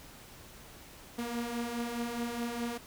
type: beating tone pair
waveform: sawtooth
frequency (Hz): 233.1 / 237.9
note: A#3 / A#3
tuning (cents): 0 / +35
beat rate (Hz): 4.8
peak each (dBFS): -36 / -31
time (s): 1.18-2.78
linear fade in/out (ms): 10
effects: pink hiss -52 dBFS RMS until 2.86 s